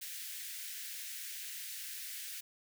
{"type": "high-pass noise", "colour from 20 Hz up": "white", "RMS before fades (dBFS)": -44, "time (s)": [0.01, 2.41], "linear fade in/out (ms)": 10, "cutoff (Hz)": 1600, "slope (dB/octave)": 48, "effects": []}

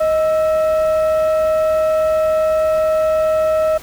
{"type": "tone pair together", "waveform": "sine", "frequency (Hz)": [628, 1318.5], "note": ["D#5", "E6"], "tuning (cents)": [16, 0], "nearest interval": "octave + minor second", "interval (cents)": 1284, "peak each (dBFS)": [-11, -22], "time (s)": [0, 3.78], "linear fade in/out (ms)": 10, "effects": ["tanh soft clip ceiling -10 dBFS", "pink hiss -37 dBFS RMS until 3.82 s"]}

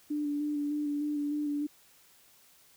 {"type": "tone with vibrato", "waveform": "sine", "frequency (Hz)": 293.7, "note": "D4", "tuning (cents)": 0, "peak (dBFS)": -29, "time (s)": [0.1, 1.67], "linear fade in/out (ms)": 10, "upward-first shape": "square", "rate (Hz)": 3.3, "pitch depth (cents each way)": 18, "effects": ["white hiss -61 dBFS RMS until 2.76 s"]}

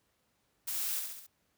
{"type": "noise with echo", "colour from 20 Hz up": "blue", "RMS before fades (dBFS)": -36, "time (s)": [0.67, 1], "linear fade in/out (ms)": 10, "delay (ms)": 67, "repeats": 4, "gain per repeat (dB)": -4, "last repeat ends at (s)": 1.268, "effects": ["pink hiss -75 dBFS RMS until 1.57 s", "high-pass 60 Hz 12 dB/octave"]}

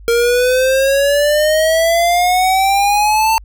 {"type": "exponential sweep", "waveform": "square", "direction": "up", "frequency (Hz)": [463.7, 899], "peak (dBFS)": -11, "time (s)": [0.08, 3.38], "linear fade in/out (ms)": 0, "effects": ["added 50 Hz sine -34 dBFS peak until 3.44 s"]}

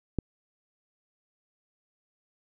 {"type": "click", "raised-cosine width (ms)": 3, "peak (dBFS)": -14, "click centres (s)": 0.187, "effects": []}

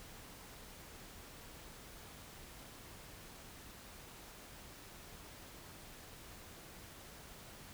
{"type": "silence", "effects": ["pink hiss -54 dBFS RMS until 7.73 s"]}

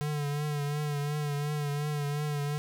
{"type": "tone with vibrato", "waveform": "square", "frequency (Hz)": 146.83, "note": "D3", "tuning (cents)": 0, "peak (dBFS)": -30, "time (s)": [0.01, 2.58], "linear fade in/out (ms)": 0, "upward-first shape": "triangle", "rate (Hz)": 2.8, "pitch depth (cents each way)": 48, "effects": []}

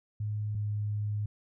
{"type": "tone pair in turn", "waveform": "sine", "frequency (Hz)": [105.5, 104.53], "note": ["G#2", "G#2"], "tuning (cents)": [28, 12], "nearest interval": "unison", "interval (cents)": 16, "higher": "first", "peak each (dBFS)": [-30, -29], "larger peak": "second", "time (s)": [[0.2, 0.55], [0.55, 1.26]], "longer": "second", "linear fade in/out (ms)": 5, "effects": []}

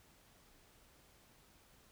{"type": "silence", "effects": ["pink hiss -66 dBFS RMS until 1.91 s"]}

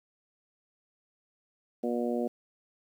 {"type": "harmonic tone", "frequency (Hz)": 120, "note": "B2", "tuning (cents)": -49, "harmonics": [2, 3, 4, 5, 6], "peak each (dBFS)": [-31, -34, -34, -36, -40], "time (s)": [1.83, 2.28], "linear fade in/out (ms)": 10, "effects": ["10-bit"]}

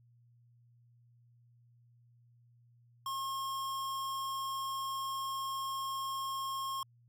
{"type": "tone", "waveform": "square", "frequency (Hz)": 1077, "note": "C6", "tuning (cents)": 50, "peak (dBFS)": -36, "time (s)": [3.06, 6.83], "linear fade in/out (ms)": 2, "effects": ["added 119 Hz sine -62 dBFS peak until 7.08 s"]}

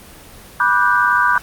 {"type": "chord", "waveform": "sine", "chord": "G major seventh", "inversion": "first", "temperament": "just", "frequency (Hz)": [980, 1176, 1470, 1568], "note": ["B5", "D6", "F#6", "G6"], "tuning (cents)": [-14, 2, -12, 0], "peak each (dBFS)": -17, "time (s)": [0.6, 1.38], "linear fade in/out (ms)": 2, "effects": ["pink hiss -40 dBFS RMS until 1.42 s", "Opus 24 kbps"]}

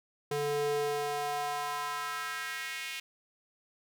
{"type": "tone with high-pass filter sweep", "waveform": "square", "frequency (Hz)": 145.6, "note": "D3", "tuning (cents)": -15, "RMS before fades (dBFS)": -34, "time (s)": [0.31, 3], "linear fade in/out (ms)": 5, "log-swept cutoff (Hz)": [310, 2500], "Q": 2.5, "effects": []}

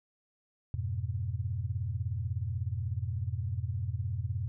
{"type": "chord", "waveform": "sine", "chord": "F diminished", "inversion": "none", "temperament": "equal", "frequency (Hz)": [87.31, 103.83, 123.47], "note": ["F2", "Ab2", "Cb3"], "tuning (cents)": [0, 0, 0], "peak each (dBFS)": [-35, -35, -36], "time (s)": [0.74, 4.48], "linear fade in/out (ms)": 0, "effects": []}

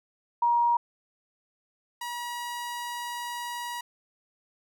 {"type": "tone pair in turn", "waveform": ["sine", "sawtooth"], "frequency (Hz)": [948, 960.7], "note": ["A#5", "B5"], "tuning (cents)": [29, -48], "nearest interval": "unison", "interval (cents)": 23, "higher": "second", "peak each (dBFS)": [-20, -29], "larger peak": "first", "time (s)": [[0.42, 0.77], [2.01, 3.81]], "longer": "second", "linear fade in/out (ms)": 5, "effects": []}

